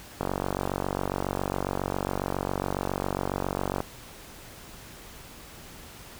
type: click train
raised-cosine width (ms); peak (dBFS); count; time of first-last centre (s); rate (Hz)
1; -13; 171; 0.21-3.804; 47.3
effects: pink hiss -46 dBFS RMS until 6.19 s